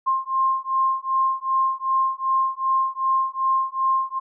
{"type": "beating tone pair", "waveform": "sine", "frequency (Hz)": [1058, 1060.6], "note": ["C6", "C6"], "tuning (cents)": [19, 23], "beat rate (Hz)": 2.6, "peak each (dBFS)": -22, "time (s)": [0.06, 4.2], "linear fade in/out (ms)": 20, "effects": []}